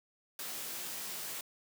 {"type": "noise with comb filter", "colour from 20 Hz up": "white", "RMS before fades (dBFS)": -41, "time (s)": [0.39, 1.41], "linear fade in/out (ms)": 2, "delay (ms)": 18, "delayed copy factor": -0.8, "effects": ["high-pass 150 Hz 12 dB/octave"]}